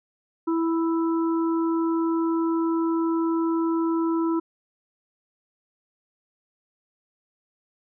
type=harmonic tone; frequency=329.6 Hz; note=E4; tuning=in tune; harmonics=1 / 3 / 4; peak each=-21 / -32 / -35 dBFS; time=0.47-4.4 s; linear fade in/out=10 ms; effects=none